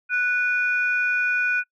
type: tone pair together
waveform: sine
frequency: 1480 / 2451 Hz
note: F#6 / D#7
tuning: 0 / -27 cents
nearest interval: major sixth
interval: 873 cents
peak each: -20 / -23 dBFS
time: 0.09-1.64 s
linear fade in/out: 50 ms
effects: noise-tail reverb RT60 0.1 s tail -25 dB re dry + tanh soft clip ceiling -11 dBFS